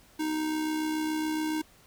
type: tone with amplitude modulation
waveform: square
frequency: 311.1 Hz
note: D#4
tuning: in tune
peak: -27 dBFS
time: 0.19-1.62 s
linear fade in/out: 10 ms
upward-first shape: sine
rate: 67.1 Hz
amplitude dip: 35%
effects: pink hiss -58 dBFS RMS until 1.86 s